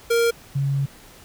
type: tone pair in turn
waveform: square / sine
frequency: 466.2 / 138.6 Hz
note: A#4 / C#3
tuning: 0 / 0 cents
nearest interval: octave + major sixth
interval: 2100 cents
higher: first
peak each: -17 / -19 dBFS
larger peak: first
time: 0.1-0.31 / 0.55-0.86 s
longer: second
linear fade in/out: 10 ms
effects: pink hiss -47 dBFS RMS until 1.24 s